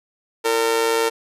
sawtooth tone with amplitude modulation, 455.2 Hz, A#4, 41 cents flat, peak -10 dBFS, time 0.44-1.1 s, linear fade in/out 20 ms, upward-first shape sine, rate 121 Hz, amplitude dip 70%, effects resampled to 32000 Hz

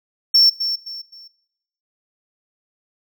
triangle tone with echo, 5430 Hz, F8, 50 cents flat, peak -8 dBFS, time 0.34-0.5 s, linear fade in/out 10 ms, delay 260 ms, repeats 3, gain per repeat -10 dB, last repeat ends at 1.28 s, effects noise-tail reverb RT60 1.0 s tail -22 dB re dry

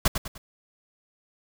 pink noise with echo, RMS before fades -19 dBFS, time 0.05-0.08 s, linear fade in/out 5 ms, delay 100 ms, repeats 3, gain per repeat -8 dB, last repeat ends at 0.38 s, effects none

